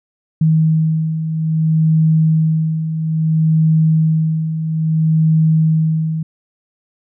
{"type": "beating tone pair", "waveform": "sine", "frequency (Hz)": [158.4, 159], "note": ["D#3", "D#3"], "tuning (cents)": [31, 38], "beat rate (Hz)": 0.6, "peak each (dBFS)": [-19, -12], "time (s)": [0.41, 6.23], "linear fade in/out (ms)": 5, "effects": []}